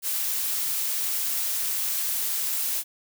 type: noise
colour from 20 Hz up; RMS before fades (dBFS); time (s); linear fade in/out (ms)
blue; -27; 0.02-2.84; 50
effects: none